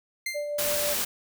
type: tone with exponential decay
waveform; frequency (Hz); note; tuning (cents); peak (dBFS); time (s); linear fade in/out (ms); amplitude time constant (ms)
sawtooth; 2093; C7; 0; -23; 0.26-0.61; 5; 74
type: tone with tremolo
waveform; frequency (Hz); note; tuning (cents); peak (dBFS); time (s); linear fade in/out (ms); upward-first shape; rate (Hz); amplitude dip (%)
sine; 587.3; D5; 0; -27; 0.34-0.95; 20; sine; 6; 30
type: noise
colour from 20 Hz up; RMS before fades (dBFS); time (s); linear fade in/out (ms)
white; -28; 0.58-1.05; 10
effects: none